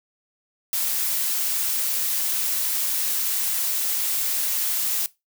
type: noise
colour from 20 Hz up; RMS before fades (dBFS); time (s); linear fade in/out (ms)
blue; -24; 0.73-5.06; 0
effects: noise-tail reverb RT60 0.2 s tail -19 dB re dry